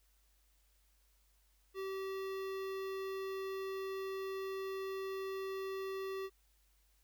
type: tone with notch filter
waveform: square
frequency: 385.4 Hz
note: G4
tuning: 29 cents flat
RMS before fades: -41 dBFS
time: 1.74-6.3 s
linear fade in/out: 50 ms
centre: 8200 Hz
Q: 0.67
effects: added 50 Hz sine -70 dBFS peak until 7.03 s + white hiss -75 dBFS RMS until 7.03 s